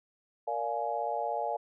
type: chord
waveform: sine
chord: Bb dominant seventh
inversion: none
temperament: just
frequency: 466.2 / 582.7 / 699.2 / 839.1 Hz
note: Bb4 / D5 / F5 / Ab5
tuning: 0 / -14 / +2 / +18 cents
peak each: -38 / -36 / -34 / -34 dBFS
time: 0.47-1.57 s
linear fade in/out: 10 ms
effects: none